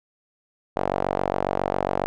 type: tone with band-pass filter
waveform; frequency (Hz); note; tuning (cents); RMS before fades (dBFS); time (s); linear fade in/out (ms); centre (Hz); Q
sawtooth; 47.32; F#1; +40; -25; 0.76-2.06; 0; 680; 2.1
effects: none